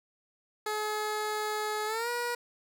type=tone with pitch glide; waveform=15% pulse; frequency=425.7 to 480.6 Hz; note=G#4 to B4; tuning=+43 to -47 cents; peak=-24 dBFS; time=0.66-2.35 s; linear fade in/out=5 ms; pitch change=+210 cents; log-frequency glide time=1.86-2.09 s; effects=none